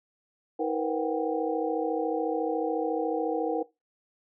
sine tone cluster, 318.8 / 471 / 505 / 739 / 793 Hz, D#4 / A#4 / B4 / F#5 / G5, +42 / +18 / +39 / -2 / +20 cents, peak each -31 / -29 / -34 / -34 / -35 dBFS, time 0.59-3.63 s, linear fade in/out 10 ms, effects noise-tail reverb RT60 0.2 s tail -18 dB re dry

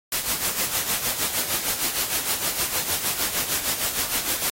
white noise with tremolo, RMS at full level -23 dBFS, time 0.12-4.5 s, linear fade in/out 2 ms, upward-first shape sine, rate 6.5 Hz, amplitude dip 60%, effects AAC 48 kbps

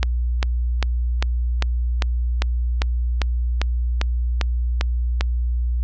click train, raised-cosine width 0.2 ms, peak -3 dBFS, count 14, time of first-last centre 0.03-5.209 s, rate 2.51 Hz, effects added 60 Hz sine -18 dBFS peak until 5.83 s + low-pass 5000 Hz 12 dB/octave

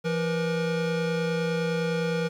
square tone pair together, 169.16 / 477.7 Hz, E3 / A#4, +45 / +42 cents, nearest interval octave + tritone, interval 1797 cents, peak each -28 / -28 dBFS, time 0.04-2.29 s, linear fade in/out 20 ms, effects low-pass 5000 Hz 12 dB/octave + 9-bit

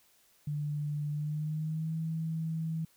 sine tone with pitch glide, 147.9 to 161.29 Hz, D3 to E3, +13 to -37 cents, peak -31 dBFS, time 0.47-2.85 s, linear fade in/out 5 ms, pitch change +150 cents, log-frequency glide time 1.11-1.96 s, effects white hiss -66 dBFS RMS until 2.96 s

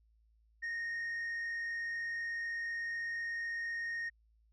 sine tone with frequency modulation, 1854 Hz, A#6, 10 cents flat, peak -33 dBFS, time 0.62-4.1 s, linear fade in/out 20 ms, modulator 44.1 Hz, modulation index 0.36, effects tanh soft clip ceiling -35 dBFS + added 55 Hz sine -66 dBFS peak until 4.52 s

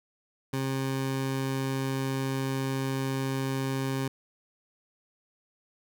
20% pulse tone, 134 Hz, C3, 42 cents sharp, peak -23 dBFS, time 0.53-4.08 s, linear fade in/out 5 ms, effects none

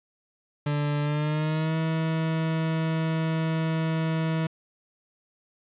40% pulse tone with pitch glide, 146.7 to 160.9 Hz, D3 to E3, -2 to -42 cents, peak -23 dBFS, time 0.66-4.47 s, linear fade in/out 5 ms, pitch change +160 cents, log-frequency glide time 1.02-1.77 s, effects resampled to 8000 Hz + 9-bit

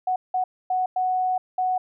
sine tone bursts at uneven times, 740 Hz, F#5, in tune, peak -20 dBFS, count 5, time 0.07-0.16 / 0.34-0.44 / 0.7-0.86 / 0.96-1.38 / 1.58-1.78 s, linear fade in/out 5 ms, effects none

